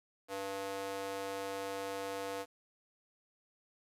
square tone with high-pass filter, 98 Hz, G2, in tune, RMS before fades -40 dBFS, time 0.28-2.46 s, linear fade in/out 50 ms, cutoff 500 Hz, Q 1.9, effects resampled to 32000 Hz + 10-bit

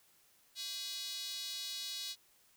square tone with high-pass filter, 226.3 Hz, A3, 49 cents sharp, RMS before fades -42 dBFS, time 0.55-2.16 s, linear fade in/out 50 ms, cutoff 4000 Hz, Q 3.7, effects white hiss -68 dBFS RMS until 2.56 s

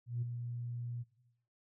sine tone with ADSR envelope, 120 Hz, B2, 49 cents flat, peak -31 dBFS, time 0.06-1.04 s, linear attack 160 ms, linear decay 15 ms, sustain -7 dB, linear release 27 ms, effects noise-tail reverb RT60 0.9 s tail -18 dB re dry + tanh soft clip ceiling -28 dBFS

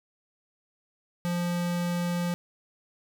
square tone, 174.61 Hz, F3, in tune, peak -27 dBFS, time 1.25-2.34 s, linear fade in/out 0 ms, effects none

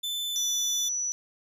40% pulse tone with pitch glide, 3520 to 3496 Hz, A7 to A7, 0 to -12 cents, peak -28 dBFS, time 0.03-0.89 s, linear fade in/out 10 ms, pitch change -12 cents, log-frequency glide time 0.22-0.57 s
sine tone, 5920 Hz, F#8, in tune, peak -27 dBFS, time 0.36-1.12 s, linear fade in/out 0 ms
effects none

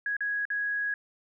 sine tone with dropouts, 1661.2 Hz, G#6, in tune, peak -27 dBFS, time 0.06-0.94 s, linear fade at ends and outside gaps 2 ms, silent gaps 0.167-0.206 / 0.453-0.502 s, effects none

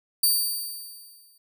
10% pulse tone with exponential decay, 4626 Hz, D8, 27 cents flat, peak -10 dBFS, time 0.23-1.38 s, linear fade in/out 5 ms, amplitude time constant 250 ms, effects none

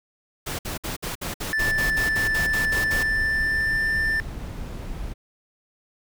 pink noise bursts, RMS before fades -30 dBFS, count 14, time 0.46-3.034 s, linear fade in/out 10 ms, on 130 ms, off 58 ms
triangle tone with pitch glide, 1760 to 1780.5 Hz, A6 to A6, 0 to +20 cents, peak -19 dBFS, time 1.53-4.2 s, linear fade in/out 0 ms, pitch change +20 cents, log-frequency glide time 2.75-3.9 s
brown noise, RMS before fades -32 dBFS, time 1.57-5.14 s, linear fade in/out 20 ms
effects none

